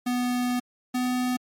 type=tone pair in turn; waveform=square; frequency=246.9 / 250.3 Hz; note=B3 / B3; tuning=0 / +23 cents; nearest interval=unison; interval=23 cents; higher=second; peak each=-24 dBFS; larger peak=neither; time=0.06-0.6 / 0.94-1.37 s; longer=first; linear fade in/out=10 ms; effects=MP3 64 kbps